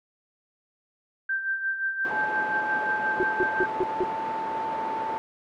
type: tone with tremolo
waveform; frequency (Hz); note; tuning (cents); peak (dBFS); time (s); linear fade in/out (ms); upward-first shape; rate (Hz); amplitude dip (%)
sine; 1568; G6; 0; -23; 1.29-3.66; 5; sine; 5.7; 60
type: band-pass noise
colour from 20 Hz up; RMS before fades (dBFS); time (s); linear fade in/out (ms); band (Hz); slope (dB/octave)
pink; -36; 2.05-5.18; 0; 340 to 1300; 12
type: tone with pitch glide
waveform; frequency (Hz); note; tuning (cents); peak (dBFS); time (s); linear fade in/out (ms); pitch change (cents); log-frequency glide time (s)
sine; 860 to 887.2; A5 to A5; -40 to +14; -28; 2.11-5.18; 0; +54; 2.94-4.22
type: tone bursts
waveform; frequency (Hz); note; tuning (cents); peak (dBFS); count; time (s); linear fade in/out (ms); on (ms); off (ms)
sine; 370; F#4; 0; -21; 5; 3.2-4.035; 0; 31; 170
effects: none